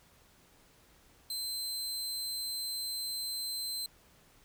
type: tone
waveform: sawtooth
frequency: 4100 Hz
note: C8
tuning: 36 cents flat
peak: -32 dBFS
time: 1.3-3.86 s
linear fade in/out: 2 ms
effects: pink hiss -63 dBFS RMS until 4.44 s